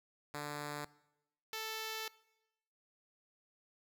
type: tone pair in turn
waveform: 5% pulse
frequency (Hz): 147 / 440.5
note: D3 / A4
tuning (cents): +2 / +2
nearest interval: octave + perfect fifth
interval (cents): 1900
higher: second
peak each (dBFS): -29 / -28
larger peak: second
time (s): 0.34-0.85 / 1.53-2.08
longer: second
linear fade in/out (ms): 2
effects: noise-tail reverb RT60 0.9 s tail -21 dB re dry